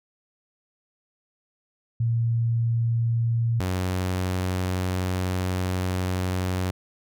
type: tone pair in turn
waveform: sine / sawtooth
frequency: 116 / 92.07 Hz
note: A#2 / F#2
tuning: -8 / -8 cents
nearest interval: major third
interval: 400 cents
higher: first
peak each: -20 dBFS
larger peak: neither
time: 2-3.6 / 3.6-6.71 s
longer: second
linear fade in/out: 5 ms
effects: none